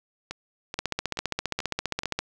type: two click trains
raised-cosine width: 0.2 ms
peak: -16 / -9 dBFS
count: 5 / 22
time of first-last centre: 0.31-2.034 / 0.79-2.19 s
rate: 2.32 / 15 Hz
effects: none